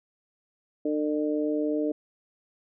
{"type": "harmonic tone", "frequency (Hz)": 150.6, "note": "D3", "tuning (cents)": 44, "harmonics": [2, 3, 4], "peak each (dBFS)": [-26, -30, -32], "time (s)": [0.85, 1.92], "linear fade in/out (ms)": 5, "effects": []}